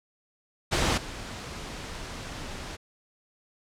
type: noise with level steps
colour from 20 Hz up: pink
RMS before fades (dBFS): -24 / -38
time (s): 0.71-2.77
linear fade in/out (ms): 20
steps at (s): 0.97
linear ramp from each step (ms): 10
effects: low-pass 7000 Hz 12 dB/octave